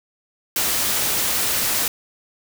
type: noise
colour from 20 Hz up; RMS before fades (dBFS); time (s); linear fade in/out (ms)
white; -21; 0.56-1.88; 2
effects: none